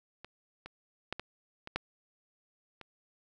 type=clicks; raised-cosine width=0.3 ms; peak=-29 / -28 / -18 / -22 / -26 / -15 / -30 dBFS; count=7; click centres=0.246 / 0.66 / 1.126 / 1.196 / 1.674 / 1.76 / 2.813 s; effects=none